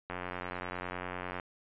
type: click train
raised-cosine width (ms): 0.5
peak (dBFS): -22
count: 118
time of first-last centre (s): 0.1-1.399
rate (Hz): 90.1
effects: resampled to 8000 Hz